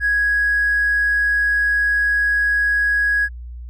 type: tone with tanh clipping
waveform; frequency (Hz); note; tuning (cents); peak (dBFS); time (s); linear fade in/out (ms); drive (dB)
triangle; 1661.2; G#6; 0; -14; 0-3.29; 50; 1
effects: added 60 Hz sine -30 dBFS peak until 3.69 s